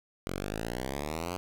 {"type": "exponential sweep", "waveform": "5% pulse", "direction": "up", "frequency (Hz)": [44.06, 92.1], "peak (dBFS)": -22, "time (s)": [0.27, 1.37], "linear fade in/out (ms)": 0, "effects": []}